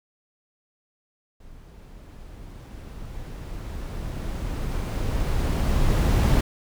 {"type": "noise with level ramp", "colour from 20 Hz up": "brown", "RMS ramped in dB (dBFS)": [-47, -17], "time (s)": [1.4, 6.41], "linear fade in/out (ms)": 5, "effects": []}